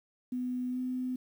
sine tone with pitch glide, 250 to 253.8 Hz, B3 to B3, +21 to +47 cents, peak -31 dBFS, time 0.32-1.16 s, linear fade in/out 5 ms, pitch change +26 cents, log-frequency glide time 0.7-0.79 s, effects 10-bit

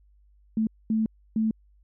sine tone bursts at uneven times, 220 Hz, A3, in tune, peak -21 dBFS, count 3, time 0.57-0.67 / 0.9-1.06 / 1.36-1.51 s, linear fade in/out 2 ms, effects added 50 Hz sine -56 dBFS peak until 1.83 s

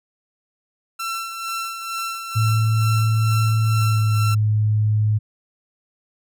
sawtooth tone with tremolo, 1347 Hz, E6, 37 cents sharp, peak -20 dBFS, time 0.99-4.35 s, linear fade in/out 10 ms, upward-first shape sine, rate 2.2 Hz, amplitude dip 50%
sine tone with pitch glide, 110 to 106.81 Hz, A2 to G#2, 0 to +49 cents, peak -15 dBFS, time 2.35-5.19 s, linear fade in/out 20 ms, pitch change -51 cents, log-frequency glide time 3.7-4.17 s
effects none

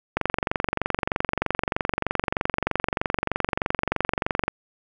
click train, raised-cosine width 0.5 ms, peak -7 dBFS, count 101, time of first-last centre 0.17-4.48 s, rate 23.2 Hz, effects none

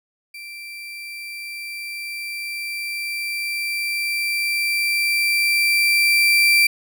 35% pulse tone with level ramp, 2349 Hz, D7, in tune, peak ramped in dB -32 to -10 dBFS, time 0.34-6.67 s, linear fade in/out 5 ms, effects none

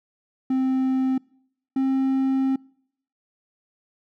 triangle tone pair in turn, 261.6 / 266.2 Hz, C4 / C4, 0 / +30 cents, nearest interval unison, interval 30 cents, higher second, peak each -17 dBFS, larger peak neither, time 0.5-1.18 / 1.76-2.56 s, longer second, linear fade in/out 5 ms, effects noise-tail reverb RT60 0.7 s tail -26 dB re dry

